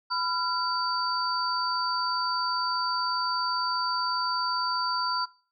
sine tone cluster, 999 / 1374 / 4621 Hz, B5 / F6 / D8, +20 / -29 / -29 cents, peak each -30 dBFS, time 0.1-5.26 s, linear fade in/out 20 ms, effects noise-tail reverb RT60 0.4 s tail -22 dB re dry

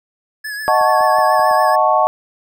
square tone with vibrato, 1700 Hz, G#6, 40 cents sharp, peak -24 dBFS, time 0.44-1.76 s, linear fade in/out 10 ms, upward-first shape triangle, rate 7 Hz, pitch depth 54 cents each way
sine chord, D# half-diminished seventh, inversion none, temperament equal with one note detuned, 622.3 / 733.2 / 880 / 1108.7 Hz, D#5 / F#5 / A5 / C#6, 0 / -16 / 0 / 0 cents, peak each -16 dBFS, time 0.68-2.07 s, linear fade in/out 0 ms
clicks, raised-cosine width 1 ms, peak -20 dBFS, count 5, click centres 0.812 / 1.009 / 1.186 / 1.395 / 1.512 s
effects none

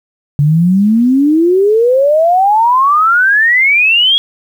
sine exponential sweep, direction up, 141 to 3353 Hz, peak -6 dBFS, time 0.39-4.18 s, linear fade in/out 0 ms, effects 7-bit

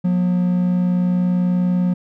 triangle tone pair together, 179.8 / 240 Hz, F#3 / B3, -49 / -49 cents, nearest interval perfect fourth, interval 500 cents, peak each -13 / -25 dBFS, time 0.04-1.94 s, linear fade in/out 10 ms, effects none

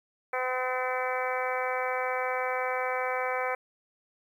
harmonic tone, 254.8 Hz, C4, 46 cents flat, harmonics 2 / 3 / 4 / 5 / 6 / 7 / 8 / 9, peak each -32 / -34 / -36 / -36 / -38 / -40 / -39 / -37 dBFS, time 0.33-3.55 s, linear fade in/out 5 ms, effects 10-bit

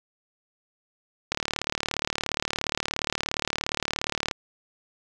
click train, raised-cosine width 0.2 ms, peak -8 dBFS, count 112, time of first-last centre 1.32-4.312 s, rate 37.1 Hz, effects none

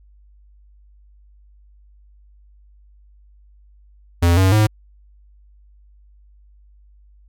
square tone with pitch steps, 85.9 / 94.5 / 107.3 Hz, F2 / F#2 / A2, -28 / +37 / -43 cents, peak -12 dBFS, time 4.22-4.67 s, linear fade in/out 10 ms, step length 150 ms, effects added 50 Hz sine -47 dBFS peak until 7.28 s

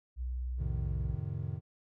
sine tone with vibrato, 62.1 Hz, B1, 10 cents sharp, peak -33 dBFS, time 0.16-1.18 s, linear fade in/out 50 ms, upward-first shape triangle, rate 20 Hz, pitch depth 35 cents each way
triangle chord, F dominant seventh, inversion none, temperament equal with one note detuned, 87.31 / 110 / 130.81 / 153.51 Hz, F2 / A2 / C3 / Eb3, 0 / 0 / 0 / -23 cents, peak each -38 / -37 / -38 / -38 dBFS, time 0.57-1.61 s, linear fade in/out 50 ms
effects none

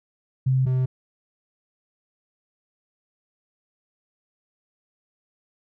sine / triangle tone pair in turn, 130.81 / 128.64 Hz, C3 / C3, 0 / -29 cents, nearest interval unison, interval 29 cents, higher first, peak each -17 / -17 dBFS, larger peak neither, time 0.46-0.66 / 0.66-0.86 s, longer neither, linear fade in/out 10 ms, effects none

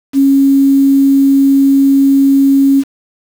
sine tone with quantisation, 274.3 Hz, C#4, 18 cents flat, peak -5 dBFS, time 0.13-2.84 s, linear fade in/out 50 ms, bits 5, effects none

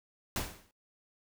pink noise with exponential decay, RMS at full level -31 dBFS, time 0.36-0.71 s, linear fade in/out 1 ms, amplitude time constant 75 ms, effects noise-tail reverb RT60 0.1 s tail -21 dB re dry

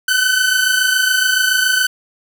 sawtooth tone pair together, 1499.9 / 1527 Hz, F#6 / G6, +23 / -46 cents, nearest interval unison, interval 31 cents, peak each -12 dBFS, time 0.08-1.87 s, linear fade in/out 5 ms, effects 8-bit

